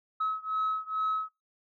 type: beating tone pair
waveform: sine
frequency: 1284 / 1286.3 Hz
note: E6 / E6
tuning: -46 / -43 cents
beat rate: 2.3 Hz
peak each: -30 / -31 dBFS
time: 0.2-1.29 s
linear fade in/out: 10 ms
effects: noise-tail reverb RT60 0.2 s tail -21 dB re dry + tanh soft clip ceiling -23 dBFS